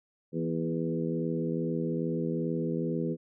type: harmonic tone with a mistuned harmonic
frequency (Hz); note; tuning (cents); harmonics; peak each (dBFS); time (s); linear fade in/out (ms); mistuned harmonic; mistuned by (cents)
82.41; E2; 0; 2 / 3 / 4 / 5 / 6; -32 / -34 / -35 / -36 / -37; 0.32-3.17; 50; 3; -29
effects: none